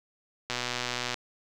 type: click train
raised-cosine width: 0.2 ms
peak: -13 dBFS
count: 80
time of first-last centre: 0.5-1.142 s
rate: 123 Hz
effects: none